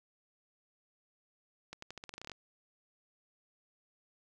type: accelerating click train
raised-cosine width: 0.2 ms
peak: -27 dBFS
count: 13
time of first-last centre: 1.73-2.317 s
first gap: 94 ms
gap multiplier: 0.87
effects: none